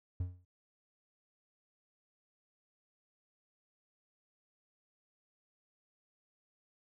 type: tone with exponential decay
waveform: triangle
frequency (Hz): 90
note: F#2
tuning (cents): -47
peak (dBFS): -28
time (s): 0.2-0.45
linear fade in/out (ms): 5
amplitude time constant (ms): 54
effects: none